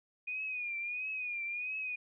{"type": "tone with vibrato", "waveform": "sine", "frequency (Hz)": 2458, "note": "D#7", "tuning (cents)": -22, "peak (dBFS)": -35, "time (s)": [0.27, 1.96], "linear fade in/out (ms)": 10, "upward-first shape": "triangle", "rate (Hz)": 1.5, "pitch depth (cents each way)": 88, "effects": []}